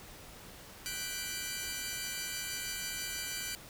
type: chord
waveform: 10% pulse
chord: G major seventh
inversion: third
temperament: equal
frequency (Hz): 1480 / 1568 / 1975.5 / 2349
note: F#6 / G6 / B6 / D7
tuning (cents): 0 / 0 / 0 / 0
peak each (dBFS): -34 / -36 / -36 / -31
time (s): 0.86-3.55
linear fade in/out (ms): 0
effects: pink hiss -51 dBFS RMS until 3.69 s